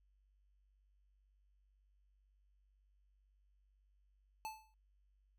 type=tone with exponential decay; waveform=square; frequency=873 Hz; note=A5; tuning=14 cents flat; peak=-40 dBFS; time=4.45-4.74 s; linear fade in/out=0 ms; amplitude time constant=61 ms; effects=added 49 Hz sine -70 dBFS peak until 5.38 s